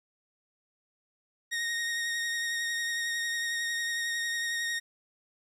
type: tone with vibrato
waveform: sawtooth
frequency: 1864 Hz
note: A#6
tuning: 1 cent flat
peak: -26 dBFS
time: 1.51-4.8 s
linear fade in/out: 20 ms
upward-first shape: triangle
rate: 11 Hz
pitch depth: 21 cents each way
effects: low-pass 10000 Hz 12 dB/octave + 11-bit